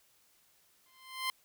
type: tone with exponential growth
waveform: 15% pulse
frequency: 1042 Hz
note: C6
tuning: 7 cents flat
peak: -23 dBFS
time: 0.86-1.3 s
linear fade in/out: 1 ms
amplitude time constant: 94 ms
effects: white hiss -68 dBFS RMS until 1.44 s